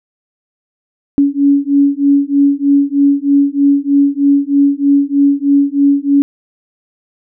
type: beating tone pair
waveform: sine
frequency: 280.1 / 283.3 Hz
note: C#4 / C#4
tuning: +18 / +38 cents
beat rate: 3.2 Hz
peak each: -11 dBFS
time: 1.18-6.22 s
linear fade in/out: 0 ms
effects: none